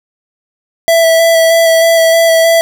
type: tone with vibrato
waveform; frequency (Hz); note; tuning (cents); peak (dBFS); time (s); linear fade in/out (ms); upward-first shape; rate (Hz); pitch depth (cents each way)
square; 659.3; E5; 0; -6; 0.88-2.61; 0; square; 3.2; 12
effects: 7-bit